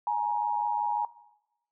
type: tone pair together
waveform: sine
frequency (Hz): 839 / 944.5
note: G#5 / A#5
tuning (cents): +17 / +22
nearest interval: major second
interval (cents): 205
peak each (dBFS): -28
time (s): 0.07-1.05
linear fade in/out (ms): 2
effects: noise-tail reverb RT60 0.9 s tail -18 dB re dry